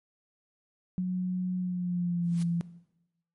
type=tone with pitch glide; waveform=sine; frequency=182.6 to 170.37 Hz; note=F#3 to F3; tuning=-23 to -43 cents; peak=-26 dBFS; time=0.98-2.61 s; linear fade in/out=0 ms; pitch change=-120 cents; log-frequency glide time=1.58-2.37 s
type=noise with exponential growth; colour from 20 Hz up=white; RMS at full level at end=-42 dBFS; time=2.21-2.43 s; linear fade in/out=5 ms; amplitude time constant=46 ms
effects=noise-tail reverb RT60 0.9 s tail -17 dB re dry + MP3 48 kbps